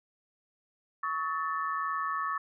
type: tone cluster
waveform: sine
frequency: 1119 / 1281 / 1763 Hz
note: C#6 / E6 / A6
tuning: +16 / -50 / +3 cents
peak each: -32 / -34 / -37 dBFS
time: 1.03-2.38 s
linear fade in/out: 5 ms
effects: none